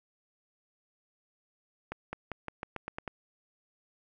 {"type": "accelerating click train", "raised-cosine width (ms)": 0.5, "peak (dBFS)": -21, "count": 9, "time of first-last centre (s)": [1.92, 3.078], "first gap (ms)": 210, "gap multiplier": 0.89, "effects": []}